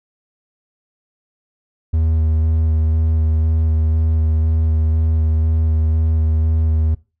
triangle tone with vibrato, 79.4 Hz, D#2, 36 cents sharp, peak -11 dBFS, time 1.93-6.95 s, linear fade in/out 10 ms, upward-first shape square, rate 2 Hz, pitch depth 11 cents each way, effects noise-tail reverb RT60 0.3 s tail -21 dB re dry

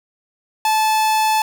45% pulse tone, 870 Hz, A5, 20 cents flat, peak -14 dBFS, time 0.65-1.42 s, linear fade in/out 2 ms, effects none

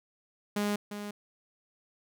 sawtooth tone with echo, 206.3 Hz, G#3, 11 cents flat, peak -24 dBFS, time 0.56-0.76 s, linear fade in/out 5 ms, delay 350 ms, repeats 1, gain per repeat -9 dB, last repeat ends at 1.11 s, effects none

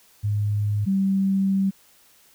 sine tone pair in turn, 103.83 / 193.87 Hz, G#2 / G3, 0 / -19 cents, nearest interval major seventh, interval 1081 cents, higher second, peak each -20 / -18 dBFS, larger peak second, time 0.23-0.86 / 0.86-1.71 s, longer second, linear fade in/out 20 ms, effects white hiss -56 dBFS RMS until 2.34 s

